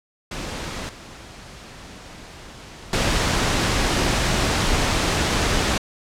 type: noise with level steps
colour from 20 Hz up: pink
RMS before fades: -30 / -40 / -20 dBFS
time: 0.31-5.78 s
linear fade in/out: 5 ms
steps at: 0.89 / 2.93 s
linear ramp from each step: 2 ms
effects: low-pass 7000 Hz 12 dB/octave